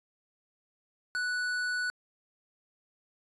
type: tone with tanh clipping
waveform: sine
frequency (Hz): 1480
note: F#6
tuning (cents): 0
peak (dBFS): -31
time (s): 1.15-1.9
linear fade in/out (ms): 0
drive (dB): 13
effects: resampled to 24000 Hz